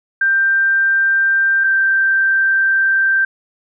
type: tone pair in turn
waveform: sine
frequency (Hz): 1575 / 1567.6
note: G6 / G6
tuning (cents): +8 / 0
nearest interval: unison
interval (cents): 8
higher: first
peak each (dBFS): -11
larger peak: neither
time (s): 0.21-1.64 / 1.64-3.25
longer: second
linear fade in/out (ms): 5
effects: none